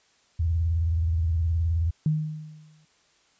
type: tone with vibrato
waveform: sine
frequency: 82.41 Hz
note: E2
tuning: in tune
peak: -21 dBFS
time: 0.39-1.91 s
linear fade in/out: 10 ms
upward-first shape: square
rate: 19 Hz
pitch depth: 96 cents each way
type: tone with exponential decay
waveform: sine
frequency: 154.4 Hz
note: D#3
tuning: 13 cents flat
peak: -18 dBFS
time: 2.06-2.85 s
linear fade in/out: 2 ms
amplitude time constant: 170 ms
effects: white hiss -63 dBFS RMS until 3.39 s + resampled to 16000 Hz